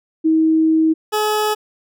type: tone pair in turn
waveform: sine / 20% pulse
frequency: 318.8 / 425.5 Hz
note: D#4 / G#4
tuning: +42 / +42 cents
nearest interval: perfect fourth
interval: 500 cents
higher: second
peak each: -11 dBFS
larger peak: neither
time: 0.24-0.94 / 1.12-1.55 s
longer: first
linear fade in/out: 20 ms
effects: none